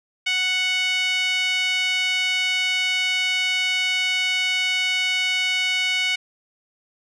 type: tone with band-pass filter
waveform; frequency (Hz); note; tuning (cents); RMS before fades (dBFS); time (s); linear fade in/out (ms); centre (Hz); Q
5% pulse; 740; F#5; 0; -22; 0.26-6.16; 10; 2500; 4.6
effects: none